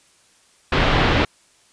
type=low-pass noise; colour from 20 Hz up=pink; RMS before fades=-17 dBFS; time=0.72-1.25 s; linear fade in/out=5 ms; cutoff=3600 Hz; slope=24 dB/octave; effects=white hiss -56 dBFS RMS until 1.72 s + resampled to 22050 Hz